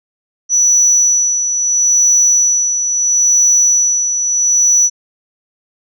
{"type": "tone with tremolo", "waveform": "sine", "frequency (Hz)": 5920, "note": "F#8", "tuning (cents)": 0, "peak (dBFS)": -5, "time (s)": [0.49, 4.9], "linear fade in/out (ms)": 50, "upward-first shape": "sine", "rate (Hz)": 0.75, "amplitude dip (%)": 60, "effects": ["tanh soft clip ceiling -5 dBFS"]}